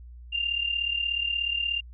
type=tone with amplitude modulation; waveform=sine; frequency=2794 Hz; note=F7; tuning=in tune; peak=-22 dBFS; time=0.32-1.81 s; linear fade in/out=20 ms; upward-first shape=sine; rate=36.7 Hz; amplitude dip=70%; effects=added 60 Hz sine -42 dBFS peak until 1.93 s